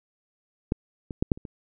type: clicks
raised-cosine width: 3 ms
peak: -10 / -21 / -9 / -7 / -28 / -25 dBFS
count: 6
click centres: 0.721 / 1.108 / 1.225 / 1.318 / 1.375 / 1.452 s
effects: none